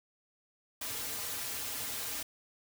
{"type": "noise with comb filter", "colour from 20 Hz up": "white", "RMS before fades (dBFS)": -38, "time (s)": [0.81, 2.23], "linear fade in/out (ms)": 5, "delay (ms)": 5.4, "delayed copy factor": -1, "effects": []}